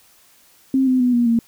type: tone with pitch steps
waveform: sine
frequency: 265.6 / 256.6 / 247.8 / 239.4 / 231.2 Hz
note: C4 / C4 / B3 / A#3 / A#3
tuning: +26 / -34 / +6 / +46 / -14 cents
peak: -13 dBFS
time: 0.74-1.39 s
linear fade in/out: 2 ms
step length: 130 ms
effects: white hiss -53 dBFS RMS until 1.47 s